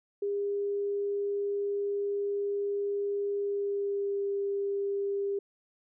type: tone with pitch glide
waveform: sine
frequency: 404 to 399.4 Hz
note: G#4 to G4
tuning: -48 to +32 cents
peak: -28 dBFS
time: 0.22-5.39 s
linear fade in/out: 5 ms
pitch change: -20 cents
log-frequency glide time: 3.38-4.26 s
effects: none